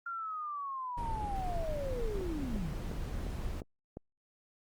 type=linear sweep; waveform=sine; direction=down; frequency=1396.9 to 128.8 Hz; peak=-36 dBFS; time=0.06-2.73 s; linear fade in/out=5 ms
type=noise; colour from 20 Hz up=brown; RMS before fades=-37 dBFS; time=0.97-3.61 s; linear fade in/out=10 ms
type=click train; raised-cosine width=2 ms; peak=-28 dBFS; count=6; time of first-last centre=2.21-3.971 s; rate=2.84 Hz
effects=Opus 32 kbps